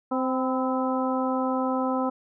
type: harmonic tone with a mistuned harmonic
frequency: 260 Hz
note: C4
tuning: 11 cents flat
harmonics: 1 / 2 / 3 / 4 / 5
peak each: -26 / -29 / -31 / -32 / -33 dBFS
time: 0.11-2.1 s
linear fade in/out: 10 ms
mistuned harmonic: 4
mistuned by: -46 cents
effects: none

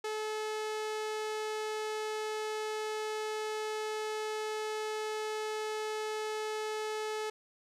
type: tone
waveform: sawtooth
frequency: 430.9 Hz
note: A4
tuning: 36 cents flat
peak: -30 dBFS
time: 0.04-7.3 s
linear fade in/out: 5 ms
effects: low-pass 9000 Hz 12 dB/octave + 12-bit

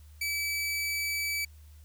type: tone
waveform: sawtooth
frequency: 2300 Hz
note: D7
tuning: 37 cents flat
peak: -26 dBFS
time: 0.21-1.45 s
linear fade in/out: 5 ms
effects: added 75 Hz sine -49 dBFS peak until 1.84 s + white hiss -64 dBFS RMS until 1.84 s

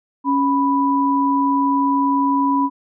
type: tone pair together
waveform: sine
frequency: 277.2 / 987.8 Hz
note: C#4 / B5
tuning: 0 / 0 cents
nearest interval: octave + minor seventh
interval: 2200 cents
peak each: -17 dBFS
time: 0.24-2.7 s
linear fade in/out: 50 ms
effects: none

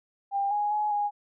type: tone with pitch steps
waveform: sine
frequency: 797 / 829 / 842 / 825 Hz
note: G5 / G#5 / G#5 / G#5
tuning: +28 / -3 / +24 / -12 cents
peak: -24 dBFS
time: 0.31-1.11 s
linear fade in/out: 50 ms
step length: 200 ms
effects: none

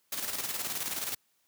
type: noise with tremolo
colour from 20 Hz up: white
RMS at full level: -33 dBFS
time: 0.12-1.15 s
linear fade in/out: 5 ms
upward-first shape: square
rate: 19 Hz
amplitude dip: 50%
effects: white hiss -72 dBFS RMS until 1.47 s + high-pass 100 Hz 12 dB/octave

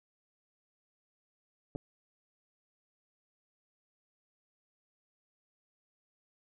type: clicks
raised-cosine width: 2 ms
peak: -27 / -25 dBFS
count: 2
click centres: 1.752 / 1.759 s
effects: none

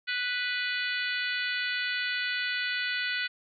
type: harmonic tone with a mistuned harmonic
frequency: 493.9 Hz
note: B4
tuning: in tune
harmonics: 3 / 4 / 5 / 6 / 7 / 8 / 9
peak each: -32 / -34 / -36 / -38 / -39 / -40 / -41 dBFS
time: 0.07-3.28 s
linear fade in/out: 20 ms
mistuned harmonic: 8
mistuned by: +32 cents
effects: none

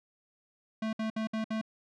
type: tone bursts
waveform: square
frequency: 220 Hz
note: A3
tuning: in tune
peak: -31 dBFS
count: 5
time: 0.82-1.614 s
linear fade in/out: 5 ms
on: 110 ms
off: 61 ms
effects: low-pass 4000 Hz 12 dB/octave

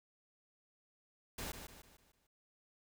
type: noise with echo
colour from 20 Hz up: pink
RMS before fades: -43 dBFS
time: 1.38-1.52 s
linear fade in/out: 5 ms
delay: 150 ms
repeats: 5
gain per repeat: -7 dB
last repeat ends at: 2.27 s
effects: none

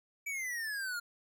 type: exponential sweep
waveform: square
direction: down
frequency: 2318 to 1396.9 Hz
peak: -36 dBFS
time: 0.26-1 s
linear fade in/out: 10 ms
effects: none

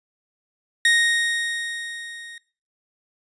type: tone with level ramp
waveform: 30% pulse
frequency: 1864.7 Hz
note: A#6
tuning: in tune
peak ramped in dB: -11 to -35 dBFS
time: 0.85-2.38 s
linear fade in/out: 2 ms
effects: noise-tail reverb RT60 0.4 s tail -21 dB re dry + resampled to 22050 Hz

